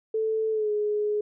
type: tone with pitch glide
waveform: sine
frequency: 440 to 419.2 Hz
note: A4 to G#4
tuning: 0 to +16 cents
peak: -23 dBFS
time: 0.14-1.21 s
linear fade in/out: 5 ms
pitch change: -84 cents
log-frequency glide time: 0.51-0.71 s
effects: none